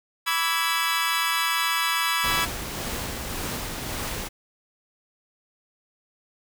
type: chord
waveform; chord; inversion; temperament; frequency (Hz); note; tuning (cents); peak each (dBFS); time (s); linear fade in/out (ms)
20% pulse; E dominant seventh; second; equal with one note detuned; 987.8 / 1149.8 / 1318.5 / 1661.2; B5 / D6 / E6 / G#6; 0 / -37 / 0 / 0; -23; 0.26-2.46; 20
type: noise with tremolo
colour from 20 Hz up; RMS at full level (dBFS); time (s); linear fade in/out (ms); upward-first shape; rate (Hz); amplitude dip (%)
pink; -30; 2.23-4.29; 20; sine; 1.8; 30
effects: none